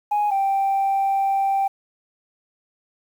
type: tone pair in turn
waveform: sine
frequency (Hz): 830.6 / 783.9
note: G#5 / G5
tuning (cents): 0 / 0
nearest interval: minor second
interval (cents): 100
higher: first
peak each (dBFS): -16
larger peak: neither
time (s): 0.11-0.31 / 0.31-1.68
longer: second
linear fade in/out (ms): 10
effects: tanh soft clip ceiling -15 dBFS + 8-bit